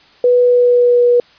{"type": "tone with pitch glide", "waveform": "sine", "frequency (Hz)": [491.8, 484.5], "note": ["B4", "B4"], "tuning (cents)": [-7, -33], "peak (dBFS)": -7, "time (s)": [0.24, 1.2], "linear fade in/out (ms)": 2, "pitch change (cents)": -26, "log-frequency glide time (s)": [0.4, 1.04], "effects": ["white hiss -47 dBFS RMS until 1.38 s", "resampled to 11025 Hz"]}